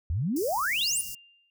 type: exponential sweep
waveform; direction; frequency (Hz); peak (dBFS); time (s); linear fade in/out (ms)
sine; up; 71.7 to 10160; -25; 0.1-1.01; 0
type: band-stop noise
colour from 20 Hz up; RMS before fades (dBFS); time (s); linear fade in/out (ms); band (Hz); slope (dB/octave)
white; -38; 0.36-1.15; 5; 210 to 4800; 96
type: tone with exponential decay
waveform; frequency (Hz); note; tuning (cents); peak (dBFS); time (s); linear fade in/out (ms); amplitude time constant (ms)
sine; 2794; F7; 0; -28; 0.81-1.5; 1; 150
effects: none